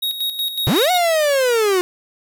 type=tone with tremolo; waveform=square; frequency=3769 Hz; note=A#7; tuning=18 cents sharp; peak=-19 dBFS; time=0.02-0.98 s; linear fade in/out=10 ms; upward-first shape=square; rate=5.4 Hz; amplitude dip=60%
type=linear two-way sweep; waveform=45% pulse; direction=up then down; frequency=97 to 740 to 353.1 Hz; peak=-14 dBFS; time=0.67-1.81 s; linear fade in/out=0 ms; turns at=0.91 s
effects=none